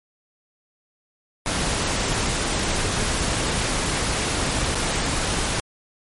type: noise with dropouts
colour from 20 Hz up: pink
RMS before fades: -23 dBFS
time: 1.46-5.6 s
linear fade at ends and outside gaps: 1 ms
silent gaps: 4.748-4.753 s
effects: MP3 48 kbps